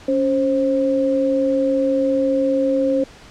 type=tone pair together; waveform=sine; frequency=278.1 / 530 Hz; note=C#4 / C5; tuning=+6 / +22 cents; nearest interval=major seventh; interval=1116 cents; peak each=-19 / -17 dBFS; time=0.08-3.04 s; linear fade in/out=5 ms; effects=pink hiss -43 dBFS RMS until 3.3 s + low-pass 6000 Hz 12 dB/octave